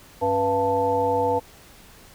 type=harmonic tone with a mistuned harmonic; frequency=98 Hz; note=G2; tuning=in tune; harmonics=1 / 3 / 5 / 7 / 9; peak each=-33 / -31 / -22 / -29 / -23 dBFS; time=0.21-1.4 s; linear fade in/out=20 ms; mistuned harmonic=3; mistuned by=-110 cents; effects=pink hiss -49 dBFS RMS until 2.14 s